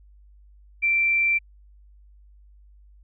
sine tone, 2349 Hz, D7, in tune, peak -18 dBFS, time 0.82-1.39 s, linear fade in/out 20 ms, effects added 50 Hz sine -49 dBFS peak until 3.03 s

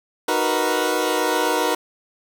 20% pulse chord, B major seventh, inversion first, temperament equal, 311.1 / 370 / 466.2 / 493.9 Hz, D#4 / F#4 / A#4 / B4, 0 / 0 / 0 / 0 cents, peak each -20 / -20 / -19 / -19 dBFS, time 0.28-1.75 s, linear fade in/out 5 ms, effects 7-bit

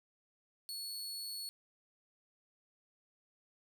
sawtooth tone, 4397 Hz, C#8, 15 cents flat, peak -38 dBFS, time 0.69-1.49 s, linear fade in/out 0 ms, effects none

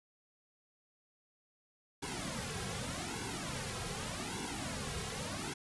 pink noise with flanger, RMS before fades -40 dBFS, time 2.02-5.54 s, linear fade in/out 10 ms, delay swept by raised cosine 1.6 to 3.4 ms, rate 0.84 Hz, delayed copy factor -1, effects resampled to 24000 Hz

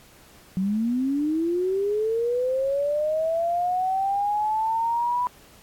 sine linear sweep, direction up, 182.7 to 992 Hz, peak -21 dBFS, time 0.57-5.27 s, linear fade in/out 0 ms, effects pink hiss -52 dBFS RMS until 5.62 s + AAC 64 kbps

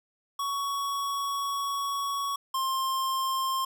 square tone pair in turn, 1118 / 1058.6 Hz, C#6 / C6, +14 / +20 cents, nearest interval minor second, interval 94 cents, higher first, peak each -29 / -27 dBFS, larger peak second, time 0.39-2.36 / 2.54-3.65 s, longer first, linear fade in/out 5 ms, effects none

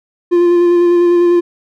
triangle tone with vibrato, 348.6 Hz, F4, 3 cents flat, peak -5 dBFS, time 0.31-1.41 s, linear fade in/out 20 ms, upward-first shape square, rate 10 Hz, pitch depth 12 cents each way, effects none

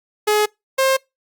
sawtooth tone pair in turn, 422 / 531.7 Hz, G#4 / C5, +28 / +28 cents, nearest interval major third, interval 400 cents, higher second, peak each -10 dBFS, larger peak neither, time 0.27-0.46 / 0.78-0.97 s, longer neither, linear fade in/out 10 ms, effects noise-tail reverb RT60 0.2 s tail -25 dB re dry + Opus 48 kbps

